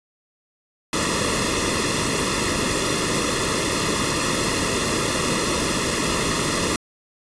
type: noise with comb filter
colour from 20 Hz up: pink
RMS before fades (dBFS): -22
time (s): 0.93-6.76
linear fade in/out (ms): 2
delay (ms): 1.3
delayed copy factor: -0.8
effects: resampled to 22050 Hz